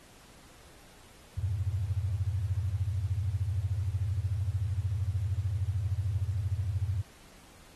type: tone cluster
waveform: sine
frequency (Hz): 85.9 / 99.1 / 115.8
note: F2 / G2 / A#2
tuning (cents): -28 / +19 / -11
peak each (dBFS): -32 / -31 / -36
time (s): 1.38-7.02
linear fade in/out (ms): 5
effects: pink hiss -56 dBFS RMS until 7.75 s + AAC 32 kbps